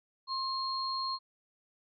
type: tone pair together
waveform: sine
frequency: 1060 / 4240 Hz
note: C6 / C8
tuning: +22 / +22 cents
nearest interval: 2 octaves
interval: 2400 cents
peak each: -34 / -35 dBFS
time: 0.27-1.19 s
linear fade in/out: 50 ms
effects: none